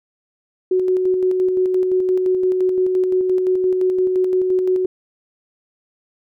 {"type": "tone with tremolo", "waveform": "sine", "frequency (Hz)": 370, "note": "F#4", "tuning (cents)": 0, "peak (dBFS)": -13, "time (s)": [0.71, 4.86], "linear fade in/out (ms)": 5, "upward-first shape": "square", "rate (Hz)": 5.8, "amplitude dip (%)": 30, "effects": []}